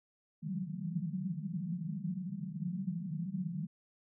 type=band-pass noise; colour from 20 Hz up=white; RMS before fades=-38 dBFS; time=0.42-3.67 s; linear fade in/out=10 ms; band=150 to 200 Hz; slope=96 dB/octave; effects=none